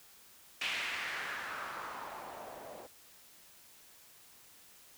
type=noise with low-pass filter sweep; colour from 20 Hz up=blue; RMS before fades=-41 dBFS; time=0.61-2.87 s; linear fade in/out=5 ms; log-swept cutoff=2700 to 560 Hz; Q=2.3; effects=white hiss -59 dBFS RMS until 4.97 s